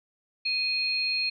sine tone pair together, 2489 / 4251 Hz, D#7 / C8, 0 / +27 cents, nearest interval major sixth, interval 927 cents, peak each -28 / -27 dBFS, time 0.45-1.3 s, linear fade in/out 10 ms, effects none

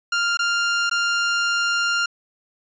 sawtooth tone with dropouts, 1396.9 Hz, F6, in tune, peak -15 dBFS, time 0.12-2.06 s, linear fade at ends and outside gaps 5 ms, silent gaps 0.372-0.391 / 0.897-0.912 s, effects resampled to 16000 Hz

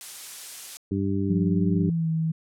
blue noise, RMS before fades -35 dBFS, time 0.01-0.77 s, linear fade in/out 0 ms
harmonic tone, 98 Hz, G2, in tune, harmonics 1 / 2 / 3 / 4, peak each -28 / -27 / -28 / -32 dBFS, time 0.91-1.9 s, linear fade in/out 5 ms
sine tone with pitch glide, 176.6 to 161.01 Hz, F3 to E3, +20 to -40 cents, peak -22 dBFS, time 1.29-2.32 s, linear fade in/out 10 ms, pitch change -160 cents, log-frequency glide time 1.67-2.09 s
effects low-pass 10000 Hz 12 dB/octave

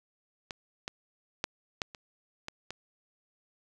clicks, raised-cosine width 0.2 ms, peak -20 / -18 / -12 / -13 / -27 / -20 / -21 dBFS, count 7, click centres 0.508 / 0.879 / 1.441 / 1.818 / 1.948 / 2.484 / 2.706 s, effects none

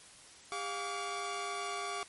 sawtooth tone cluster, 403 / 706 / 1146 Hz, G4 / F5 / D6, +48 / +19 / -43 cents, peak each -39 / -37 / -35 dBFS, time 0.52-2.03 s, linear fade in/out 0 ms, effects white hiss -55 dBFS RMS until 2.08 s + MP3 48 kbps

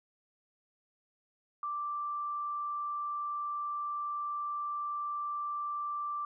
sine tone, 1174.7 Hz, D6, in tune, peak -33 dBFS, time 1.63-6.25 s, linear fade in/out 2 ms, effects none

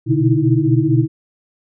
sine tone cluster, 122.2 / 126.6 / 145.8 / 313.7 / 328.7 Hz, B2 / B2 / D3 / D#4 / E4, -18 / +43 / -12 / +14 / -5 cents, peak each -18 dBFS, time 0.06-1.08 s, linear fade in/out 50 ms, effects none

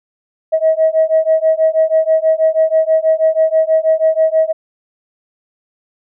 sine beating tone pair, 635 / 641.2 Hz, D#5 / E5, +35 / -48 cents, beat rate 6.2 Hz, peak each -12 dBFS, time 0.52-4.53 s, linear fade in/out 20 ms, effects tanh soft clip ceiling -3 dBFS

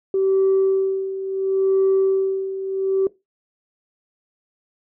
sine tone with tremolo, 385.1 Hz, G4, 31 cents flat, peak -12 dBFS, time 0.14-3.07 s, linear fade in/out 2 ms, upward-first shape sine, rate 0.72 Hz, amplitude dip 75%, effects noise-tail reverb RT60 0.2 s tail -19 dB re dry + tanh soft clip ceiling -11 dBFS

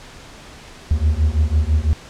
triangle beating tone pair, 73.42 / 79.42 Hz, D2 / D#2, 0 / +36 cents, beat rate 6 Hz, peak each -15 dBFS, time 0.91-1.93 s, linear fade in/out 0 ms, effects pink hiss -40 dBFS RMS until 2.09 s + low-pass 7000 Hz 12 dB/octave

